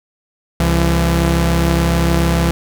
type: tone pair together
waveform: sawtooth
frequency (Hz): 67 / 168.63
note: C2 / E3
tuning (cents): +42 / +40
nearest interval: octave + major third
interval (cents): 1598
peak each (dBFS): -11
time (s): 0.6-2.51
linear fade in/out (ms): 0
effects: none